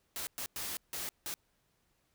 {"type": "noise bursts at uneven times", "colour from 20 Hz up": "white", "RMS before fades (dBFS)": -39, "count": 5, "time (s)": [[0.16, 0.27], [0.38, 0.46], [0.56, 0.77], [0.93, 1.09], [1.26, 1.34]], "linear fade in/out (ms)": 0, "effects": ["pink hiss -75 dBFS RMS until 2.14 s"]}